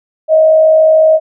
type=tone with frequency modulation; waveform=sine; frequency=632 Hz; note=D#5; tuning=27 cents sharp; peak=-4 dBFS; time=0.28-1.2 s; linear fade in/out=50 ms; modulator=53.9 Hz; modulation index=0.29; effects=none